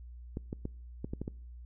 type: clicks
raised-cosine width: 3 ms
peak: -23 dBFS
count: 7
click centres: 0.371 / 0.529 / 0.654 / 1.045 / 1.135 / 1.216 / 1.279 s
effects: noise-tail reverb RT60 0.6 s tail -26 dB re dry + added 60 Hz sine -45 dBFS peak until 1.65 s